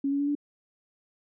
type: tone with pitch steps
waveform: sine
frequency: 277.2 / 281.4 / 285.7 / 290 Hz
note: C#4 / C#4 / D4 / D4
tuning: 0 / +26 / -48 / -22 cents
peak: -24 dBFS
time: 0.04-0.352 s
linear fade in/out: 5 ms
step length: 78 ms
effects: none